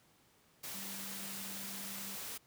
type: tone in noise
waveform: sine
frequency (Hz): 196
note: G3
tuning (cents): 0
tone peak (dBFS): -50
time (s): 0.74-2.16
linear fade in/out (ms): 10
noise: white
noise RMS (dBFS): -44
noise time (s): 0.63-2.38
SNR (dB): -9
effects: pink hiss -68 dBFS RMS until 2.46 s + high-pass 80 Hz 12 dB/octave